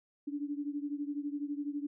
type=beating tone pair; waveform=sine; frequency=285.9 / 297.9 Hz; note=D4 / D4; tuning=-46 / +25 cents; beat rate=12 Hz; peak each=-36 / -39 dBFS; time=0.27-1.87 s; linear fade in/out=10 ms; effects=none